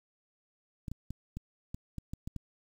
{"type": "clicks", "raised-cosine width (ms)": 5, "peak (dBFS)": -26, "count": 9, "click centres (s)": [0.882, 0.916, 1.106, 1.37, 1.745, 1.983, 2.135, 2.275, 2.363], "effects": ["9-bit"]}